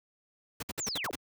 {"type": "noise bursts", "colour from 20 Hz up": "pink", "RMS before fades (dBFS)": -35, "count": 7, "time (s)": [0.6, 1.155], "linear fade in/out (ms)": 5, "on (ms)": 27, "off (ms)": 61}
{"type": "linear sweep", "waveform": "sine", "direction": "down", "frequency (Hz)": [7660, 260], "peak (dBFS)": -33, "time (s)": [0.79, 1.11], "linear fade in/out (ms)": 0}
{"effects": ["high-pass 100 Hz 12 dB/octave"]}